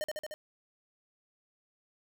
square tone with echo, 610 Hz, D#5, 34 cents flat, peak -32 dBFS, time 0.01-0.04 s, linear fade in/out 0 ms, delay 75 ms, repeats 4, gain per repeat -2 dB, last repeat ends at 0.34 s, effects none

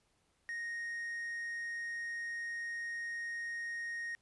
triangle tone with quantisation, 1864.7 Hz, A#6, in tune, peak -36 dBFS, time 0.49-4.15 s, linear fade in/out 0 ms, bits 11, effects pink hiss -75 dBFS RMS until 4.21 s + resampled to 24000 Hz

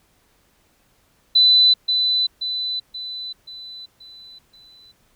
sine tone with echo, 4000 Hz, B7, 21 cents sharp, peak -10 dBFS, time 1.35-1.74 s, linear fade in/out 10 ms, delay 530 ms, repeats 6, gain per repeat -6 dB, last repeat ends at 4.92 s, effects pink hiss -61 dBFS RMS until 5.15 s

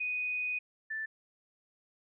sine tone pair in turn, 2488 / 1762.7 Hz, D#7 / A6, -1 / +3 cents, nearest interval tritone, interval 596 cents, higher first, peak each -31 / -34 dBFS, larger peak first, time 0-0.59 / 0.9-1.06 s, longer first, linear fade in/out 10 ms, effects none

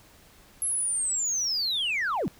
sine linear sweep, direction down, 11175 to 125.4 Hz, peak -23 dBFS, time 0.62-2.28 s, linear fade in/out 0 ms, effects tanh soft clip ceiling -23 dBFS + pink hiss -55 dBFS RMS until 2.39 s

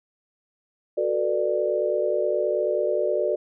sine chord, B minor seventh, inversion second, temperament just, 370.4 / 444.5 / 493.9 / 592.7 Hz, F#4 / A4 / B4 / D5, +2 / +18 / 0 / +16 cents, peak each -27 / -27 / -29 / -24 dBFS, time 0.97-3.36 s, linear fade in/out 10 ms, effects none

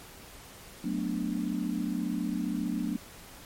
sine chord, B minor seventh, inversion second, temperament equal, 185 / 220 / 246.9 / 293.7 Hz, F#3 / A3 / B3 / D4, 0 / 0 / 0 / 0 cents, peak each -34 dBFS, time 0.84-2.97 s, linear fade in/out 5 ms, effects pink hiss -49 dBFS RMS until 3.45 s + MP3 64 kbps

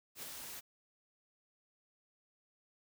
white noise with ADSR envelope, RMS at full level -43 dBFS, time 0.15-0.61 s, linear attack 79 ms, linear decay 4 ms, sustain -4 dB, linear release 21 ms, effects none

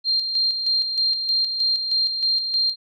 sine tone with tremolo, 4187 Hz, C8, in tune, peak -17 dBFS, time 0.04-2.76 s, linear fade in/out 50 ms, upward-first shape square, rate 3.2 Hz, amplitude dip 50%, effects none

